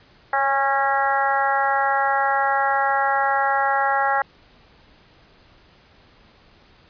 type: harmonic tone with a mistuned harmonic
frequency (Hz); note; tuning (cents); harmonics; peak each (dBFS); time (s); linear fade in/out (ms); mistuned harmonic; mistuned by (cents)
273.8; C#4; -21; 2 / 3 / 4 / 5 / 6 / 7; -28 / -20 / -27 / -25 / -26 / -28; 0.33-4.22; 2; 2; +16
effects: pink hiss -53 dBFS RMS until 6.89 s + resampled to 11025 Hz